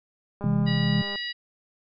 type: click train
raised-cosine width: 1 ms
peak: -25 dBFS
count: 152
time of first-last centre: 0.41-1.158 s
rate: 202 Hz
type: chord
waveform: sine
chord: C augmented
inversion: none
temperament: just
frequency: 130.81 / 163.52 / 204.4 Hz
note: C3 / E3 / G#3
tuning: 0 / -14 / -27 cents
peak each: -25 dBFS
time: 0.44-1.02 s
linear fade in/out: 2 ms
type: harmonic tone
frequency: 965 Hz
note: B5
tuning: 40 cents flat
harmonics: 2 / 3 / 4 / 5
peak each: -33 / -35 / -36 / -37 dBFS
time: 0.66-1.33 s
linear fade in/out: 20 ms
effects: none